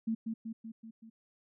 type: tone with echo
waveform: sine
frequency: 224.6 Hz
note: A3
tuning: 36 cents sharp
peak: -29 dBFS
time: 0.07-0.15 s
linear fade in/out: 10 ms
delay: 190 ms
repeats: 5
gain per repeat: -4 dB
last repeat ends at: 1.1 s
effects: none